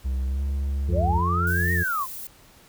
triangle tone with pitch glide, 65.41 to 69.26 Hz, C2 to C#2, 0 to -1 cents, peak -21 dBFS, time 0.04-1.21 s, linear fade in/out 20 ms, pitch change +99 cents, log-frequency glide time 0.26-0.42 s
harmonic tone, 87.31 Hz, F2, in tune, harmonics 1 / 2 / 4 / 5, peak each -23 / -29 / -35 / -37 dBFS, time 0.88-1.84 s, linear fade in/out 20 ms
sine linear two-way sweep, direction up then down, 500 to 1878 to 991 Hz, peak -23 dBFS, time 0.92-2.07 s, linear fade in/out 50 ms, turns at 1.73 s
violet noise, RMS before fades -36 dBFS, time 1.47-2.27 s, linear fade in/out 2 ms
effects pink hiss -53 dBFS RMS until 2.68 s

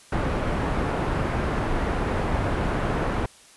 pink low-pass noise, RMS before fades -25 dBFS, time 0.12-3.26 s, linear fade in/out 5 ms, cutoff 1500 Hz, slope 12 dB/octave, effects white hiss -51 dBFS RMS until 3.56 s + resampled to 24000 Hz

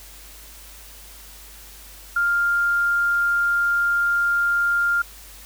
sine tone, 1400 Hz, F6, 4 cents sharp, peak -17 dBFS, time 2.16-5.02 s, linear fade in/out 5 ms, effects added 50 Hz sine -45 dBFS peak until 5.45 s + white hiss -44 dBFS RMS until 5.45 s

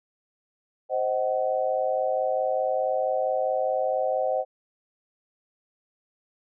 sine chord, C diminished, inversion none, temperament just, 523.3 / 627.9 / 753.5 Hz, C5 / Eb5 / Gb5, 0 / +16 / +31 cents, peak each -26 / -27 / -28 dBFS, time 0.89-4.45 s, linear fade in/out 50 ms, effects none

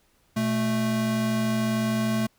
square tone pair together, 121.35 / 220 Hz, B2 / A3, -30 / 0 cents, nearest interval minor seventh, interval 1030 cents, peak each -31 / -24 dBFS, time 0.36-2.27 s, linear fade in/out 10 ms, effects pink hiss -65 dBFS RMS until 2.38 s

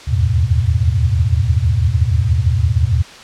sine tone cluster, 75.7 / 81.9 / 93.1 / 106.4 / 122.3 Hz, D#2 / E2 / F#2 / G#2 / B2, -47 / -11 / +11 / +42 / -16 cents, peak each -18 dBFS, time 0.07-3.03 s, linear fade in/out 20 ms, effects white hiss -36 dBFS RMS until 3.23 s + low-pass 5000 Hz 12 dB/octave

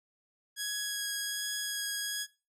10% pulse tone with vibrato, 1661.2 Hz, G#6, in tune, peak -24 dBFS, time 0.56-2.27 s, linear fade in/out 50 ms, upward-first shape sine, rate 1.3 Hz, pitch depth 9 cents each way, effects noise-tail reverb RT60 0.3 s tail -19 dB re dry

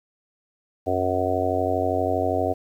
harmonic tone, 92.5 Hz, F#2, in tune, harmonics 1 / 3 / 4 / 5 / 6 / 7 / 8, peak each -30 / -29 / -30 / -28 / -30 / -26 / -27 dBFS, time 0.86-2.54 s, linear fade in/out 20 ms, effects 9-bit

